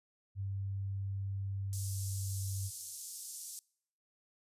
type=tone with pitch glide; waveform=sine; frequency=98 to 97.38 Hz; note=G2 to G2; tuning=0 to -11 cents; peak=-35 dBFS; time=0.35-2.71 s; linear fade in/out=50 ms; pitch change=-11 cents; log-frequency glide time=1.68-2.25 s
type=band-pass noise; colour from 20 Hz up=white; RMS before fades=-46 dBFS; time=1.73-3.59 s; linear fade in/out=0 ms; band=5500 to 11000 Hz; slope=24 dB/octave
effects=noise-tail reverb RT60 0.7 s tail -26 dB re dry + resampled to 32000 Hz